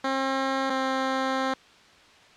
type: tone pair in turn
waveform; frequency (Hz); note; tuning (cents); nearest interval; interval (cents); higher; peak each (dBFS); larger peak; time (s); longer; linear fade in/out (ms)
10% pulse; 267.8 / 264.3; C4 / C4; +40 / +18; unison; 22; first; -16; neither; 0.04-0.7 / 0.7-1.54; second; 5
effects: white hiss -53 dBFS RMS until 2.36 s + low-pass 4000 Hz 12 dB/octave